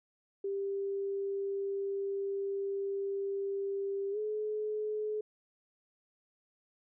sine tone with pitch glide, 395.2 to 426 Hz, G4 to G#4, +14 to +44 cents, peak -32 dBFS, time 0.44-5.21 s, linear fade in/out 5 ms, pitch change +130 cents, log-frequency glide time 4.11-4.18 s, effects none

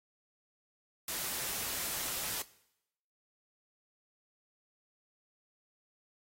white noise, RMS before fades -37 dBFS, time 1.08-2.42 s, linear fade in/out 2 ms, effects noise-tail reverb RT60 0.8 s tail -19 dB re dry + AAC 48 kbps

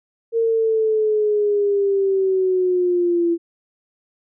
sine linear sweep, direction down, 460 to 336.4 Hz, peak -15 dBFS, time 0.32-3.38 s, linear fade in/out 50 ms, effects none

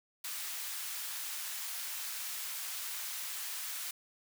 white high-pass noise, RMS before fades -40 dBFS, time 0.24-3.91 s, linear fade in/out 5 ms, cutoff 1100 Hz, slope 12 dB/octave, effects none

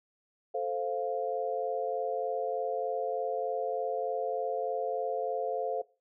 sine chord, F major, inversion first, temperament equal, 440 / 523.3 / 698.5 Hz, A4 / C5 / F5, 0 / 0 / 0 cents, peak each -34 dBFS, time 0.54-5.82 s, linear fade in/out 10 ms, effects noise-tail reverb RT60 0.3 s tail -19 dB re dry

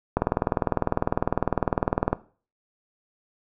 click train, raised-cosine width 1 ms, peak -6 dBFS, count 40, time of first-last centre 0.17-2.13 s, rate 19.9 Hz, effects noise-tail reverb RT60 0.4 s tail -18 dB re dry

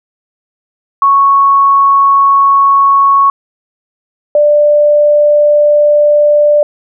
sine tone pair in turn, 1107 / 591.3 Hz, C#6 / D5, -3 / +12 cents, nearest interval major seventh, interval 1085 cents, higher first, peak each -4 dBFS, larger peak neither, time 1.02-3.3 / 4.35-6.63 s, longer neither, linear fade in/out 2 ms, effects none

